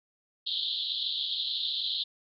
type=band-pass noise; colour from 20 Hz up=white; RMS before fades=-32 dBFS; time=0.46-2.04 s; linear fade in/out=10 ms; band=3200 to 4200 Hz; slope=96 dB/octave; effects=none

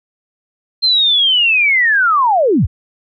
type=linear sweep; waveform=sine; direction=down; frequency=4181 to 43.65 Hz; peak=-9 dBFS; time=0.82-2.67 s; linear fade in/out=20 ms; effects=none

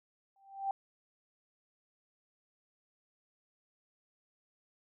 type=tone with exponential growth; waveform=sine; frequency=784 Hz; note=G5; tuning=in tune; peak=-28 dBFS; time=0.36-0.71 s; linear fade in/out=2 ms; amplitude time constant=74 ms; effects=none

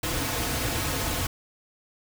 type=noise with comb filter; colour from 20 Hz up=pink; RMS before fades=-28 dBFS; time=0.03-1.27 s; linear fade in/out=5 ms; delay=5.1 ms; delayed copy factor=-0.6; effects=none

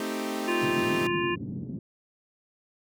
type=chord; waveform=sawtooth; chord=A half-diminished seventh; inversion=none; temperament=equal; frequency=220 / 261.6 / 311.1 / 392 Hz; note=A3 / C4 / Eb4 / G4; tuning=0 / 0 / 0 / 0 cents; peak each=-31 dBFS; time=0-1.07 s; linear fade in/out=2 ms
type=harmonic tone; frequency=348.7 Hz; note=F4; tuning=3 cents flat; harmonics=1 / 3 / 5 / 7 / 8; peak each=-27 / -32 / -34 / -35 / -36 dBFS; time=0.47-1.36 s; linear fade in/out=20 ms
type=band-pass noise; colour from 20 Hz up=pink; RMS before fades=-35 dBFS; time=0.61-1.79 s; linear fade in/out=5 ms; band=120 to 280 Hz; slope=24 dB/octave
effects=none

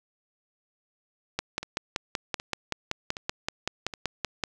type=two click trains; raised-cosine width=0.2 ms; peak=-10 / -19 dBFS; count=17 / 4; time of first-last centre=1.39-4.438 / 1.63-3.938 s; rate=5.25 / 1.3 Hz; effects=none

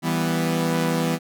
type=chord; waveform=sawtooth; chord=E minor; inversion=none; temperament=equal; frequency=164.81 / 196 / 246.9 Hz; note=E3 / G3 / B3; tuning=0 / 0 / 0 cents; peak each=-19 / -25 / -21 dBFS; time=0.02-1.19 s; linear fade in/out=50 ms; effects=none

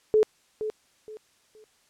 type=tone with echo; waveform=sine; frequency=430.9 Hz; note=A4; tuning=36 cents flat; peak=-16 dBFS; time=0.14-0.23 s; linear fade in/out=0 ms; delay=470 ms; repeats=3; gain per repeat=-11 dB; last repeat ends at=1.64 s; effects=white hiss -64 dBFS RMS until 1.89 s + low-pass 9000 Hz 12 dB/octave

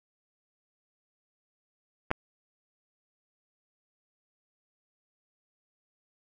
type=clicks; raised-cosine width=0.5 ms; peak=-24 / -9 dBFS; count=2; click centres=2.106 / 2.114 s; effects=none

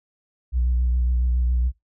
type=tone with vibrato; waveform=sine; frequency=61.3 Hz; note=B1; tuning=12 cents flat; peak=-16 dBFS; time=0.52-1.72 s; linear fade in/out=50 ms; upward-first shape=triangle; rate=7.2 Hz; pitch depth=41 cents each way; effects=noise-tail reverb RT60 0.2 s tail -23 dB re dry + tanh soft clip ceiling -15 dBFS

